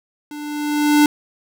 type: tone with level ramp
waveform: square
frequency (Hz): 296.1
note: D4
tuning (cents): +14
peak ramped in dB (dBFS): -31 to -9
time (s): 0.31-1.06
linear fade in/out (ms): 2
effects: none